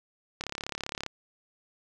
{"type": "click train", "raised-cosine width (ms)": 0.2, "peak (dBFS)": -16, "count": 24, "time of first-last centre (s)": [0.41, 1.063], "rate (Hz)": 35.2, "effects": []}